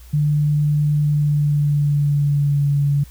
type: tone with pitch glide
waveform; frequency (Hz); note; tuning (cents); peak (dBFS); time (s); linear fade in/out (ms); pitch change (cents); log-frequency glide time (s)
sine; 148.4 to 142.77; D3 to D3; +18 to -49; -14; 0.13-3.04; 10; -67; 1-2.69
effects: added 60 Hz sine -39 dBFS peak until 3.1 s + white hiss -50 dBFS RMS until 3.1 s